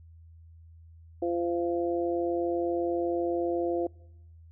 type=harmonic tone; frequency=172.1 Hz; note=F3; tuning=25 cents flat; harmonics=2 / 3 / 4; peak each=-28 / -32 / -34 dBFS; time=1.22-3.87 s; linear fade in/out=5 ms; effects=noise-tail reverb RT60 1.0 s tail -25 dB re dry + added 82 Hz sine -49 dBFS peak until 4.51 s